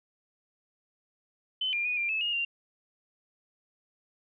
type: tone with pitch steps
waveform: sine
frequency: 3045 / 2401 / 2470 / 2382 / 2605 / 2855 / 2777 Hz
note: F#7 / D7 / D#7 / D7 / E7 / F7 / F7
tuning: +49 / +38 / -13 / +24 / -21 / +37 / -10 cents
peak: -27 dBFS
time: 1.61-2.45 s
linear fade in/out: 5 ms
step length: 120 ms
effects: none